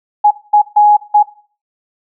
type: tone bursts at uneven times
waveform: sine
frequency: 834 Hz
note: G#5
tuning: 7 cents sharp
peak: -4 dBFS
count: 4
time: 0.24-0.31 / 0.53-0.62 / 0.76-0.97 / 1.14-1.23 s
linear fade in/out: 10 ms
effects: noise-tail reverb RT60 0.4 s tail -17 dB re dry